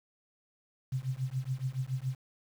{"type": "tone with tremolo", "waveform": "sine", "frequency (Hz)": 130.5, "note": "C3", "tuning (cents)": -4, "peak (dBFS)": -27, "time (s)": [0.92, 2.16], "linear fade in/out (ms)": 5, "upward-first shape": "triangle", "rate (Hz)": 7.1, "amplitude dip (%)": 100, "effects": ["9-bit"]}